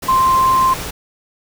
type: tone in noise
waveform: sine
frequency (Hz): 1046.5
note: C6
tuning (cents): 0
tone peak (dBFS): -10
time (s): 0.08-0.74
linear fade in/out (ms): 10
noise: pink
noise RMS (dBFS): -26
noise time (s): 0.02-0.91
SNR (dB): +13
effects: none